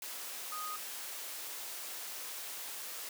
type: tone in noise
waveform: sine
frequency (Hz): 1242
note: D#6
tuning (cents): -3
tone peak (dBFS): -39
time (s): 0.52-0.76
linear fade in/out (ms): 2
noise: white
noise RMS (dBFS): -43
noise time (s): 0.02-3.09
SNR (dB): +1
effects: high-pass 400 Hz 12 dB/octave